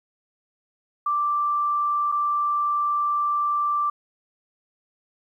sine tone with dropouts, 1174.7 Hz, D6, in tune, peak -20 dBFS, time 1.06-3.9 s, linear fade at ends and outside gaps 5 ms, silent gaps 2.118-2.122 s, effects 10-bit

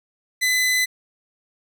sawtooth tone, 2012 Hz, B6, 32 cents sharp, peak -14 dBFS, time 0.41-0.86 s, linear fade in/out 20 ms, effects none

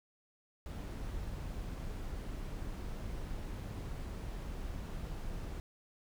brown noise, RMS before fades -41 dBFS, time 0.66-5.6 s, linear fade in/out 0 ms, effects none

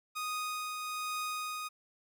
sawtooth tone with tremolo, 1243 Hz, D#6, 2 cents flat, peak -30 dBFS, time 0.15-1.69 s, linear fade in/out 20 ms, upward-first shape triangle, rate 1.2 Hz, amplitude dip 35%, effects none

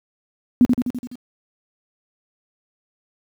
sine tone with echo, 246.9 Hz, B3, in tune, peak -8 dBFS, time 0.61-0.65 s, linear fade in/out 0 ms, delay 84 ms, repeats 6, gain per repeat -4 dB, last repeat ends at 1.154 s, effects high-pass 60 Hz 12 dB/octave + 8-bit

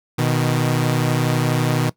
sawtooth tone pair together, 123.47 / 155.56 Hz, B2 / D#3, 0 / 0 cents, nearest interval major third, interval 400 cents, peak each -15 / -16 dBFS, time 0.18-1.9 s, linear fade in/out 10 ms, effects noise-tail reverb RT60 0.1 s tail -19 dB re dry

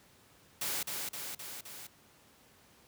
white noise with echo, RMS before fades -35 dBFS, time 0.61-0.83 s, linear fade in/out 5 ms, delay 260 ms, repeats 4, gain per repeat -3 dB, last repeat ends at 1.87 s, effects pink hiss -62 dBFS RMS until 2.87 s + high-pass 80 Hz 12 dB/octave

